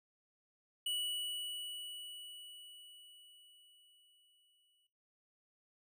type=tone with exponential decay; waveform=square; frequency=2944 Hz; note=F#7; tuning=9 cents flat; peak=-35 dBFS; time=0.86-4.87 s; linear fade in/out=5 ms; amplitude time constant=870 ms; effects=noise-tail reverb RT60 0.4 s tail -18 dB re dry